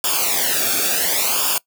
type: noise with flanger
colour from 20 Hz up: white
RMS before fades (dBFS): -19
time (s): 0.04-1.58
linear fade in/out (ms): 2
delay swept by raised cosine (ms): 0.49 to 1.01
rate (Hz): 0.7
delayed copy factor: -0.85
effects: noise-tail reverb RT60 0.1 s tail -22 dB re dry